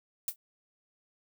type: noise with exponential decay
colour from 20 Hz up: violet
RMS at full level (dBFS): -27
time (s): 0.28-0.36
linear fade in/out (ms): 2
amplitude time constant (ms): 16
effects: none